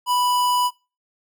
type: tone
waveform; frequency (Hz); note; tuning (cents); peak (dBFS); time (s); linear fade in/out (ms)
square; 987.8; B5; 0; -18; 0.06-0.71; 50
effects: noise-tail reverb RT60 0.3 s tail -22 dB re dry